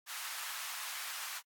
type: high-pass noise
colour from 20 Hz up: pink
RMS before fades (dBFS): -42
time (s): 0.06-1.42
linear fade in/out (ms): 50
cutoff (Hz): 1000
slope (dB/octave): 24
effects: AAC 64 kbps